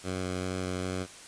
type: tone with vibrato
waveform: 10% pulse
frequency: 92.1 Hz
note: F#2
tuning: 7 cents flat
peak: -23 dBFS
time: 0.03-1.07 s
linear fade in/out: 50 ms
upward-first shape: square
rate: 2.5 Hz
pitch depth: 9 cents each way
effects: white hiss -48 dBFS RMS until 1.27 s + resampled to 22050 Hz